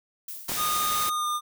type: noise with exponential decay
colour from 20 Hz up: violet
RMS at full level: -35 dBFS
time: 0.28-1.07 s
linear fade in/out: 5 ms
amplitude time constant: 170 ms
type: noise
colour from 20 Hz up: white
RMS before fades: -30 dBFS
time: 0.48-1.1 s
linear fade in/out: 10 ms
type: clicks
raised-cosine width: 1 ms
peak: -21 dBFS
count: 2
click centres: 0.495 / 0.518 s
type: tone with pitch glide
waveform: square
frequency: 1229 to 1210 Hz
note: D#6 to D#6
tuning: -22 to -49 cents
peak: -26 dBFS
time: 0.56-1.41 s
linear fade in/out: 50 ms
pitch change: -27 cents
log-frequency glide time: 1.11-1.27 s
effects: none